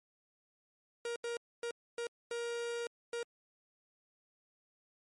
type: tone bursts at uneven times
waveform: 45% pulse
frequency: 471.5 Hz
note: A#4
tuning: 20 cents sharp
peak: -36 dBFS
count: 6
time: 1.05-1.16 / 1.24-1.37 / 1.63-1.71 / 1.98-2.07 / 2.31-2.87 / 3.13-3.23 s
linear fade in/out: 2 ms
effects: MP3 48 kbps